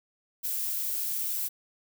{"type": "noise", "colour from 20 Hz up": "violet", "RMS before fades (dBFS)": -31, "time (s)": [0.43, 1.49], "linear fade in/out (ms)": 20, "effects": []}